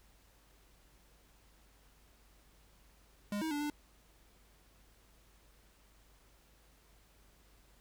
square tone with pitch steps, 205.1 / 318.5 / 291.6 / 295.4 Hz, G#3 / D#4 / D4 / D4, -21 / +41 / -12 / +10 cents, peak -35 dBFS, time 3.32-3.7 s, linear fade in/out 2 ms, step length 95 ms, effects added 50 Hz sine -65 dBFS peak until 7.8 s + pink hiss -67 dBFS RMS until 7.8 s

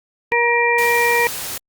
harmonic tone, 474 Hz, A#4, 29 cents sharp, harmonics 1 / 2 / 4 / 5, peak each -19 / -19 / -19 / -19 dBFS, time 0.32-1.27 s, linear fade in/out 0 ms
white noise, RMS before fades -27 dBFS, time 0.78-1.58 s, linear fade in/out 5 ms
effects Opus 48 kbps

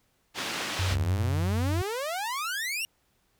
white band-pass noise, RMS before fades -33 dBFS, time 0.34-0.97 s, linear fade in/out 50 ms, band 130 to 3900 Hz, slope 12 dB/octave
sine tone, 92.5 Hz, F#2, in tune, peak -25 dBFS, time 0.79-1.82 s, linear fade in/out 5 ms
sawtooth exponential sweep, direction up, 60.3 to 2870 Hz, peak -26 dBFS, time 0.9-2.85 s, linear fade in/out 0 ms
effects pink hiss -70 dBFS RMS until 3.39 s

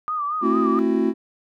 sine tone with vibrato, 1200 Hz, D6, 37 cents sharp, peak -22 dBFS, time 0.08-0.79 s, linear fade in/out 0 ms, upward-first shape sine, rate 4.4 Hz, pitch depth 76 cents each way
triangle chord, F# half-diminished seventh, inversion first, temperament just, 222 / 266.4 / 333 / 370 Hz, A3 / C4 / E4 / F#4, +16 / +31 / +18 / 0 cents, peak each -21 dBFS, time 0.41-1.14 s, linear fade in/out 50 ms
effects none

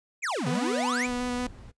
square exponential two-way sweep, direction down then up, 2600 to 130.6 to 2600 Hz, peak -28 dBFS, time 0.22-1.07 s, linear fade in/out 20 ms, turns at 0.48 s
sawtooth tone with vibrato, 246.9 Hz, B3, in tune, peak -24 dBFS, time 0.46-1.47 s, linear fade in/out 5 ms, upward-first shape square, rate 5.4 Hz, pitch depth 10 cents each way
brown noise, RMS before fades -44 dBFS, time 1.05-1.72 s, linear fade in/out 20 ms
effects noise-tail reverb RT60 0.1 s tail -18 dB re dry + resampled to 22050 Hz

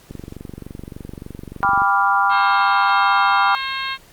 click train, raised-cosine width 3 ms, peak -19 dBFS, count 41, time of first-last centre 0.11-1.819 s, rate 23.4 Hz
sine chord, G dominant seventh, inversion none, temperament equal with one note detuned, 795.9 / 987.8 / 1174.7 / 1396.9 Hz, G5 / B5 / D6 / F6, +26 / 0 / 0 / 0 cents, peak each -19 dBFS, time 1.63-3.55 s, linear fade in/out 0 ms
harmonic tone, 535 Hz, C5, 38 cents sharp, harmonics 2 / 3 / 4 / 5 / 6 / 7 / 8, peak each -27 / -29 / -30 / -31 / -32 / -32 / -33 dBFS, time 2.29-3.98 s, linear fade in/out 50 ms
effects pink hiss -49 dBFS RMS until 4.12 s + Opus 48 kbps

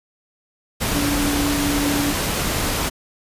sine tone in noise, 287.7 Hz, D4, 36 cents flat, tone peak -20 dBFS, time 0.94-2.13 s, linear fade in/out 20 ms, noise pink, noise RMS -22 dBFS, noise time 0.8-2.9 s, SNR -1 dB, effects resampled to 32000 Hz

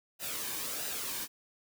white noise with flanger, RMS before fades -37 dBFS, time 0.19-1.28 s, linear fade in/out 50 ms, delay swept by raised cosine 0.9 to 1.52 ms, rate 1.5 Hz, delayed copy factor -0.5, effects none

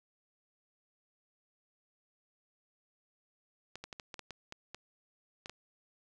clicks, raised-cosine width 0.2 ms, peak -26 dBFS, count 11, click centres 3.756 / 3.84 / 3.928 / 3.998 / 4.142 / 4.193 / 4.307 / 4.524 / 4.746 / 5.459 / 5.496 s, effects none

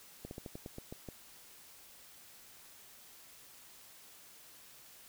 slowing click train, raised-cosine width 2 ms, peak -30 dBFS, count 9, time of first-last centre 0.25-1.087 s, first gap 61 ms, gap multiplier 1.15, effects white hiss -57 dBFS RMS until 5.08 s

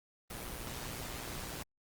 pink noise with amplitude modulation, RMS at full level -40 dBFS, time 0.3-1.63 s, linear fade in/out 5 ms, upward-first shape sine, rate 119 Hz, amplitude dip 55%, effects Opus 32 kbps

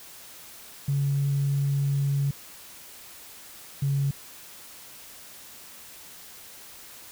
sine tone pair in turn, 140 / 139.23 Hz, C#3 / C#3, +18 / +8 cents, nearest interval unison, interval 10 cents, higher first, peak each -21 dBFS, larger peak neither, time 0.88-2.31 / 3.82-4.11 s, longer first, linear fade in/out 5 ms, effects tanh soft clip ceiling -17 dBFS + white hiss -46 dBFS RMS until 7.11 s

